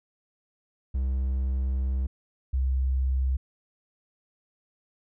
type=tone pair in turn; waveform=triangle / sine; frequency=65.41 / 65.41 Hz; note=C2 / C2; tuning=0 / 0 cents; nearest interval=unison; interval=0 cents; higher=neither; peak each=-22 dBFS; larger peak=neither; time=0.94-2.07 / 2.53-3.37 s; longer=first; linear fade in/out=10 ms; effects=none